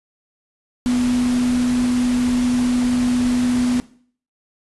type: tone in noise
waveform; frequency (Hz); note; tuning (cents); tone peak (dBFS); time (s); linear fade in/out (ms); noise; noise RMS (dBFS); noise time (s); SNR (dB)
sine; 246.9; B3; 0; -15; 0.86-3.8; 0; pink; -30; 0.86-3.8; +12
effects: noise-tail reverb RT60 0.5 s tail -18 dB re dry + resampled to 24000 Hz